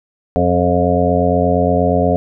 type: harmonic tone with a mistuned harmonic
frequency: 88.5 Hz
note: F2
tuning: 23 cents sharp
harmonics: 1 / 2 / 3 / 5 / 6 / 7 / 8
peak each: -19 / -19 / -19 / -19 / -19 / -19 / -19 dBFS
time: 0.36-2.16 s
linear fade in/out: 0 ms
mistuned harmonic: 5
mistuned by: -30 cents
effects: none